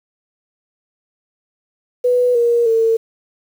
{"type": "tone with pitch steps", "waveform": "sine", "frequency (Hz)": [493.9, 472.4, 451.9], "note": ["B4", "A#4", "A4"], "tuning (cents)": [0, 23, 46], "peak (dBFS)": -11, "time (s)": [2.04, 2.97], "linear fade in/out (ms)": 10, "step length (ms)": 310, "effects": ["7-bit"]}